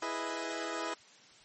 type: chord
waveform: 15% pulse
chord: E major seventh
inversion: none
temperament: equal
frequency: 329.6 / 415.3 / 493.9 / 622.3 Hz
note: E4 / G#4 / B4 / D#5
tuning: 0 / 0 / 0 / 0 cents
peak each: -32 / -35 / -35 / -36 dBFS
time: 0.02-0.94 s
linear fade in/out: 5 ms
effects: white hiss -58 dBFS RMS until 1.44 s + MP3 32 kbps